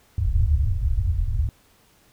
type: low-pass noise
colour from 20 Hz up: white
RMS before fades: -21 dBFS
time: 0.18-1.49 s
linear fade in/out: 2 ms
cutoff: 100 Hz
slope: 48 dB/octave
effects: pink hiss -58 dBFS RMS until 2.12 s